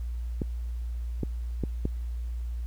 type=clicks; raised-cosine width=3 ms; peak=-15 dBFS; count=4; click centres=0.418 / 1.233 / 1.637 / 1.854 s; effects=added 59 Hz sine -30 dBFS peak until 2.66 s + pink hiss -60 dBFS RMS until 2.66 s